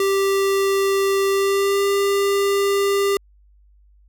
square tone with pitch glide, 392 to 398.4 Hz, G4 to G4, 0 to +28 cents, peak -17 dBFS, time 0-3.17 s, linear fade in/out 2 ms, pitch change +28 cents, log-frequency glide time 1.3-1.84 s, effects added 50 Hz sine -50 dBFS peak until 4.08 s

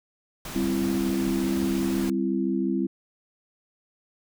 pink noise, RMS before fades -36 dBFS, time 0.45-2.1 s, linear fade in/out 2 ms
sine chord, C major, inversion second, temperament equal with one note detuned, 196 / 261.6 / 335.6 Hz, G3 / C4 / E4, 0 / 0 / +31 cents, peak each -27 dBFS, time 0.55-2.87 s, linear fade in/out 10 ms
effects none

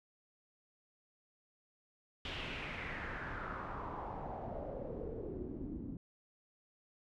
pink noise with low-pass filter sweep, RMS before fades -43 dBFS, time 2.25-5.97 s, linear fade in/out 2 ms, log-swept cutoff 3200 to 250 Hz, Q 3.4, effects none

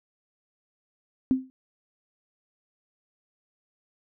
sine tone with exponential decay, 260.4 Hz, C4, 8 cents flat, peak -15 dBFS, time 1.31-1.5 s, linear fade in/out 0 ms, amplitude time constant 41 ms, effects none

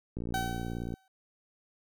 click train, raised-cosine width 3 ms, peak -24 dBFS, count 46, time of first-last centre 0.17-0.939 s, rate 58.5 Hz
30% pulse tone with exponential decay, 764 Hz, G5, 45 cents flat, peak -26 dBFS, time 0.34-1.08 s, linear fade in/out 2 ms, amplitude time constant 160 ms
effects none

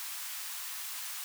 white high-pass noise, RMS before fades -40 dBFS, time 0-1.24 s, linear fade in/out 0 ms, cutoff 890 Hz, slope 24 dB/octave, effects none

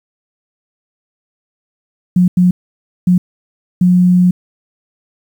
sine tone bursts at uneven times, 180 Hz, F#3, 47 cents flat, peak -6 dBFS, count 4, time 2.16-2.28 / 2.37-2.51 / 3.07-3.18 / 3.81-4.31 s, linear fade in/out 5 ms, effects 7-bit

